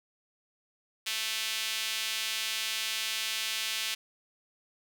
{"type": "tone with high-pass filter", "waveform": "sawtooth", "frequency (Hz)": 220, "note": "A3", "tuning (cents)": 0, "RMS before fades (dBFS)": -33, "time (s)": [1.06, 3.95], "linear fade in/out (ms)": 10, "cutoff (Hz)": 2900, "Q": 1.6, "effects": []}